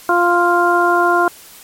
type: harmonic tone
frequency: 349.3 Hz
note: F4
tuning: in tune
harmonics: 1 / 2 / 3 / 4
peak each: -16 / -16 / -16 / -16 dBFS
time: 0.09-1.28 s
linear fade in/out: 2 ms
effects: white hiss -40 dBFS RMS until 1.63 s + MP3 64 kbps